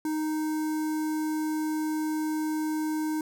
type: tone with notch filter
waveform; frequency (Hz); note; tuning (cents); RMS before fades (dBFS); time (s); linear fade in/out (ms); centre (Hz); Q
square; 310; D#4; -6; -29; 0.05-3.21; 2; 3000; 0.55
effects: none